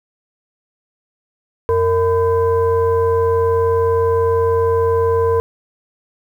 sine tone with frequency modulation, 459.7 Hz, A#4, 24 cents flat, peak -12 dBFS, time 1.69-5.4 s, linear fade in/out 0 ms, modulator 549 Hz, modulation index 0.72, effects 8-bit

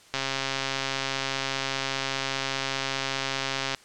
click train, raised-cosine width 0.2 ms, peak -10 dBFS, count 488, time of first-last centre 0.14-3.747 s, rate 135 Hz, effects white hiss -53 dBFS RMS until 3.84 s + low-pass 7000 Hz 12 dB/octave

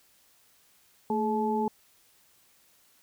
sine tone cluster, 221.4 / 423.4 / 864 Hz, A3 / G#4 / A5, +11 / +33 / -32 cents, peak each -29 / -30 / -29 dBFS, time 1.1-1.68 s, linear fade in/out 2 ms, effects white hiss -63 dBFS RMS until 3.02 s

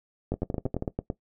two click trains, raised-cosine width 2 ms, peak -16 / -15 dBFS, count 7 / 8, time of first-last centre 0.34-0.824 / 0.32-1.101 s, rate 12.4 / 8.96 Hz, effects noise-tail reverb RT60 0.1 s tail -17 dB re dry

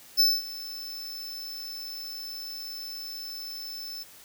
square tone with ADSR envelope, 5274 Hz, E8, in tune, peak -17 dBFS, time 0.17-4.04 s, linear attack 27 ms, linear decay 220 ms, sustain -19 dB, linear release 17 ms, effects white hiss -51 dBFS RMS until 4.24 s

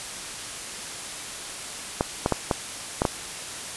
clicks, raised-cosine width 1 ms, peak -6 dBFS, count 6, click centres 2.009 / 2.261 / 2.323 / 2.512 / 3.019 / 3.052 s, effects white hiss -35 dBFS RMS until 3.76 s + resampled to 24000 Hz

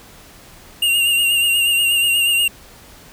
square tone with vibrato, 2803 Hz, F7, 6 cents sharp, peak -14 dBFS, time 0.82-2.48 s, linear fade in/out 5 ms, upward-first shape sine, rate 8.3 Hz, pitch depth 37 cents each way, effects pink hiss -43 dBFS RMS until 3.12 s

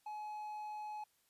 triangle tone, 847 Hz, G#5, 34 cents sharp, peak -40 dBFS, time 0.06-1.04 s, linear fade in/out 5 ms, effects white hiss -75 dBFS RMS until 1.29 s + resampled to 32000 Hz

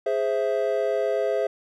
triangle chord, Ab augmented, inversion none, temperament equal, 415.3 / 523.3 / 659.3 Hz, Ab4 / C5 / E5, 0 / 0 / 0 cents, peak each -24 dBFS, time 0.06-1.47 s, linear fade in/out 5 ms, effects none

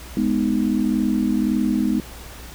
sine chord, G# minor, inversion none, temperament just, 207.7 / 249.2 / 311.5 Hz, G#3 / B3 / D#4, 0 / +16 / +2 cents, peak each -21 / -21 / -23 dBFS, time 0.17-2 s, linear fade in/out 2 ms, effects added 60 Hz sine -38 dBFS peak until 2.54 s + pink hiss -40 dBFS RMS until 2.54 s

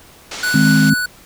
white band-pass noise, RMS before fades -29 dBFS, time 0.31-0.9 s, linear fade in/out 5 ms, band 200 to 6400 Hz, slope 24 dB/octave
square tone with tremolo, 1480 Hz, F#6, in tune, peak -16 dBFS, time 0.43-1.06 s, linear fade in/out 5 ms, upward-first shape triangle, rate 4.6 Hz, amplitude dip 25%
sine chord, Ab major, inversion second, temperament equal, 155.56 / 207.7 / 261.6 Hz, Eb3 / Ab3 / C4, 0 / 0 / 0 cents, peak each -14 dBFS, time 0.54-0.94 s, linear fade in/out 5 ms
effects pink hiss -44 dBFS RMS until 1.25 s

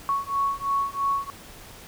sine beating tone pair, 1108.7 / 1111.7 Hz, C#6 / C#6, 0 / +5 cents, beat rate 3 Hz, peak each -26 dBFS, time 0.09-1.3 s, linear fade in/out 0 ms, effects pink hiss -45 dBFS RMS until 1.87 s

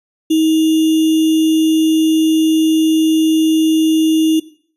sine tone with sample-and-hold, 317.3 Hz, D#4, 34 cents sharp, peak -9 dBFS, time 0.3-4.4 s, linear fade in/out 10 ms, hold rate 3150 Hz, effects noise-tail reverb RT60 0.5 s tail -17 dB re dry + resampled to 32000 Hz

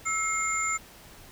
sine tone cluster, 1313 / 2140 / 7160 Hz, E6 / C7 / A8, -7 / +38 / +29 cents, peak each -30 dBFS, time 0.05-0.78 s, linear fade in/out 20 ms, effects pink hiss -50 dBFS RMS until 1.31 s

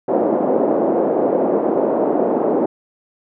white band-pass noise, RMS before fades -17 dBFS, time 0.08-2.66 s, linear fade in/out 5 ms, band 240 to 630 Hz, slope 24 dB/octave, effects none

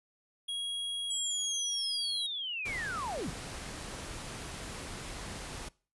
square tone, 3300 Hz, G#7, 12 cents flat, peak -34 dBFS, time 0.48-2.27 s, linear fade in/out 10 ms
sine linear sweep, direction down, 7902 to 110 Hz, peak -34 dBFS, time 1.1-3.3 s, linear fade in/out 5 ms
pink noise, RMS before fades -42 dBFS, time 2.65-5.69 s, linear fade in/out 10 ms
effects noise-tail reverb RT60 0.4 s tail -23 dB re dry + resampled to 24000 Hz

